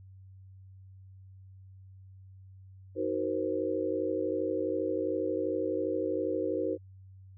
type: chord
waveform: sine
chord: C half-diminished seventh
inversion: first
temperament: just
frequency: 314 / 376.7 / 470.9 / 523.3 Hz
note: Eb4 / Gb4 / Bb4 / C5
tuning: +16 / +31 / +18 / 0 cents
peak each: -34 dBFS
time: 2.95-6.78 s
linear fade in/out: 50 ms
effects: added 95 Hz sine -49 dBFS peak until 7.37 s